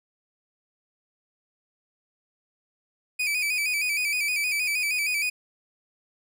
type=tone with vibrato; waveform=40% pulse; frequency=2394 Hz; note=D7; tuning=33 cents sharp; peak=-23 dBFS; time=3.19-5.3 s; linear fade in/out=10 ms; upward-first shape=square; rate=6.4 Hz; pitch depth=62 cents each way; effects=none